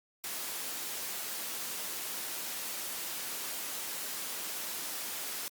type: noise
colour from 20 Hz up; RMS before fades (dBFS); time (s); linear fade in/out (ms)
white; -38; 0.24-5.48; 0
effects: high-pass 200 Hz 12 dB/octave + Opus 48 kbps